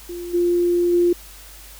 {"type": "tone with level steps", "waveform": "sine", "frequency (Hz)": 349.2, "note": "F4", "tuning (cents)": 0, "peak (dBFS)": [-28, -15, -13], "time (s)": [0.09, 1.13], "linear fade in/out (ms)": 5, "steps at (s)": [0.33, 0.92], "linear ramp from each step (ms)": 20, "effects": ["added 50 Hz sine -43 dBFS peak until 1.79 s", "white hiss -43 dBFS RMS until 1.79 s"]}